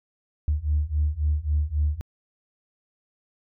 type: beating tone pair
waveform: sine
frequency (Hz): 73.1 / 76.8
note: D2 / D#2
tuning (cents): -7 / -22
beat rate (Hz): 3.7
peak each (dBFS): -24 / -23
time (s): 0.48-2.01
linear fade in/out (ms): 0
effects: tanh soft clip ceiling -14 dBFS